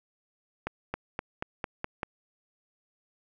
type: accelerating click train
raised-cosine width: 0.5 ms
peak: -16 dBFS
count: 7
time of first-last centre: 0.67-2.032 s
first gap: 270 ms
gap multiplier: 0.93
effects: none